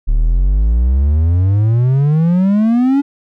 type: exponential sweep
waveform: triangle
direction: up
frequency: 35.55 to 287.1 Hz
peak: -7 dBFS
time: 0.07-3.02 s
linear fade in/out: 20 ms
effects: none